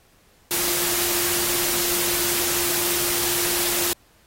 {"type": "tone in noise", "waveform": "sine", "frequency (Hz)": 349.2, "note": "F4", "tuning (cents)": 0, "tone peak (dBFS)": -32, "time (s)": [0.51, 3.93], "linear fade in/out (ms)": 0, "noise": "white", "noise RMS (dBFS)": -23, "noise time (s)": [0.51, 3.93], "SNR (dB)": -12, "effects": ["pink hiss -58 dBFS RMS until 4.26 s", "AAC 48 kbps"]}